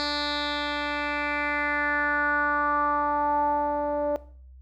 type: tone with low-pass filter sweep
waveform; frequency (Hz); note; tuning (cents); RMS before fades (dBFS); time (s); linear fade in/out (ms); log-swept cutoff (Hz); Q
10% pulse; 292.7; D4; -6; -26; 0-4.16; 0; 4500 to 620; 4.4
effects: noise-tail reverb RT60 0.5 s tail -18 dB re dry + added 64 Hz sine -45 dBFS peak until 4.61 s